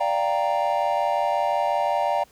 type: chord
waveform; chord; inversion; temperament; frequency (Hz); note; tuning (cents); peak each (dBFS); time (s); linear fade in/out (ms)
triangle; G minor seventh; second; equal; 587.3 / 698.5 / 784 / 932.3; D5 / F5 / G5 / Bb5; 0 / 0 / 0 / 0; -24; 0-2.24; 10
effects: pink hiss -56 dBFS RMS until 2.31 s